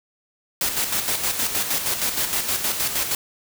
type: noise with tremolo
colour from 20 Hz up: white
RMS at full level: -22 dBFS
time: 0.61-3.15 s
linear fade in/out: 2 ms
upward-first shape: square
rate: 6.4 Hz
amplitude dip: 50%
effects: none